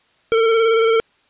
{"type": "tone with vibrato", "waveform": "square", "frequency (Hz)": 451.9, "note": "A4", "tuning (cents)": 46, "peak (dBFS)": -13, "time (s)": [0.32, 1], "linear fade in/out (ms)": 0, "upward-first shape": "square", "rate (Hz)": 18, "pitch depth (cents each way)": 22, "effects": ["white hiss -58 dBFS RMS until 1.29 s", "resampled to 8000 Hz"]}